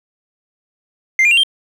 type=tone with pitch steps; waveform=sine; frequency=2093 / 2404 / 2762 / 3172 Hz; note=C7 / D7 / F7 / G7; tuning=0 / +40 / -20 / +20 cents; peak=-6 dBFS; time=1.19-1.434 s; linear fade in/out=2 ms; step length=61 ms; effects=tanh soft clip ceiling -8 dBFS + 7-bit